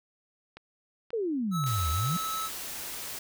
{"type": "click train", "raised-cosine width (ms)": 0.3, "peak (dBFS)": -28, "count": 4, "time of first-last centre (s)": [0.57, 2.174], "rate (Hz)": 1.87}
{"type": "exponential two-way sweep", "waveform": "sine", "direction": "down then up", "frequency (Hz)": [485.6, 73.42, 184.9], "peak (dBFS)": -27, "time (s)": [1.13, 2.17], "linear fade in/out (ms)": 5, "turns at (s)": 1.9}
{"type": "tone", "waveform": "square", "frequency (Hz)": 1300, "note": "E6", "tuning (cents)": -24, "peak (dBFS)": -32, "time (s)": [1.51, 2.5], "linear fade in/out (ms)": 50}
{"type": "noise", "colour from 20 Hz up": "white", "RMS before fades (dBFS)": -38, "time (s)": [1.66, 3.19], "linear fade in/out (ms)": 5}
{"effects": []}